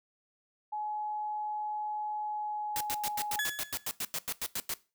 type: tone with pitch glide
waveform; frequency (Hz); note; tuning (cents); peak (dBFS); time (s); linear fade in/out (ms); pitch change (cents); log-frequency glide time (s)
sine; 846 to 837.7; G#5 to G#5; +32 to +15; -33; 0.72-3.4; 10; -17; 2.18-3.19
type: noise bursts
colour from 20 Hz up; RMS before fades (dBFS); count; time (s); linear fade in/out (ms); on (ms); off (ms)
white; -34; 15; 2.76-4.738; 0; 46; 92
type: tone with exponential decay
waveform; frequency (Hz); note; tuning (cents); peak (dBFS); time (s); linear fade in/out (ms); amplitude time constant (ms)
35% pulse; 1700; G#6; +40; -25; 3.39-3.95; 1; 120
effects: noise-tail reverb RT60 0.3 s tail -19 dB re dry